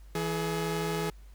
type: tone pair together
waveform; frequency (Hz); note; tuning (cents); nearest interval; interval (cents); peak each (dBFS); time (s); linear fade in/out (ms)
sawtooth; 164.81 / 423; E3 / G#4; 0 / +32; octave + major third; 1632; -28; 0.15-1.1; 2
effects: added 50 Hz sine -47 dBFS peak until 1.34 s + pink hiss -64 dBFS RMS until 1.34 s